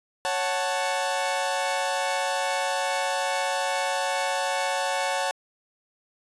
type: chord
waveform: sawtooth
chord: F# minor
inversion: second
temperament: equal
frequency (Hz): 554.4 / 740 / 880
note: C#5 / F#5 / A5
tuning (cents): 0 / 0 / 0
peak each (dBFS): -25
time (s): 0.25-5.31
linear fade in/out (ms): 0
effects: resampled to 24000 Hz